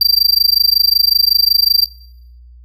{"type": "tone with amplitude modulation", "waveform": "square", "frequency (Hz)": 4702, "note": "D8", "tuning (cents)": 1, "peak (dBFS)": -6, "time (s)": [0.01, 1.86], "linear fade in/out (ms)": 2, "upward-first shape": "sine", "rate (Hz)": 25.4, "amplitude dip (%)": 100, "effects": ["noise-tail reverb RT60 0.8 s tail -23 dB re dry", "added 60 Hz sine -37 dBFS peak until 2.64 s"]}